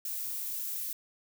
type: noise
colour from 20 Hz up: violet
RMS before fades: -36 dBFS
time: 0.05-0.93 s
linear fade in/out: 2 ms
effects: none